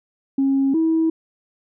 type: tone pair in turn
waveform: sine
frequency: 272 / 323.5 Hz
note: C#4 / E4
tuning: -33 / -32 cents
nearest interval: minor third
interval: 301 cents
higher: second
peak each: -14 dBFS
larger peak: neither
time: 0.38-0.74 / 0.74-1.1 s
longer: neither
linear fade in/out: 5 ms
effects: tanh soft clip ceiling -11 dBFS